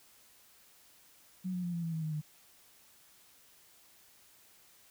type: tone with pitch steps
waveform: sine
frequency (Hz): 185 / 179.84 / 174.82 / 169.94 / 165.2 / 160.59 / 156.11 / 151.75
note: F#3 / F#3 / F3 / F3 / E3 / E3 / D#3 / D#3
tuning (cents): 0 / -49 / +2 / -47 / +4 / -45 / +6 / -43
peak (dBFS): -33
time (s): 1.44-2.216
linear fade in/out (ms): 20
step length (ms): 97
effects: white hiss -62 dBFS RMS until 4.9 s